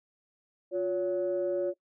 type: tone pair together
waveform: sine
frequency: 355 / 563 Hz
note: F4 / C#5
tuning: +28 / +27 cents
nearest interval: minor sixth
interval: 799 cents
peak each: -29 / -28 dBFS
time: 0.71-1.74 s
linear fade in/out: 50 ms
effects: noise-tail reverb RT60 0.1 s tail -19 dB re dry + tanh soft clip ceiling -21 dBFS